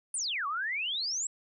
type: exponential two-way sweep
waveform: sine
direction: down then up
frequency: 9956 to 1099 to 7880 Hz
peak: -30 dBFS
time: 0.14-1.27 s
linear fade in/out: 2 ms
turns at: 0.47 s
effects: none